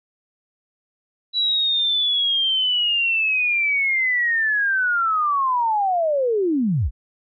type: linear sweep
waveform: sine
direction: down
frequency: 3947 to 41.2 Hz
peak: -17 dBFS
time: 1.33-6.91 s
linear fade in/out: 50 ms
effects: none